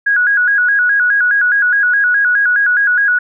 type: tone with vibrato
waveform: sine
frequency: 1553 Hz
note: G6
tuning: 17 cents flat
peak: -9 dBFS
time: 0.06-3.19 s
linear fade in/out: 10 ms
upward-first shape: square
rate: 4.8 Hz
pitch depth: 100 cents each way
effects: none